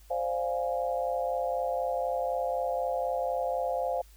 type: chord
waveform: sine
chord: D half-diminished seventh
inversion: third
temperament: equal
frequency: 523.3 / 587.3 / 698.5 / 830.6 Hz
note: C5 / D5 / F5 / Ab5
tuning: 0 / 0 / 0 / 0 cents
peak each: -31 / -36 / -31 / -37 dBFS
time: 0.1-4.02 s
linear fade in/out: 10 ms
effects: added 52 Hz sine -52 dBFS peak until 4.16 s + white hiss -61 dBFS RMS until 4.16 s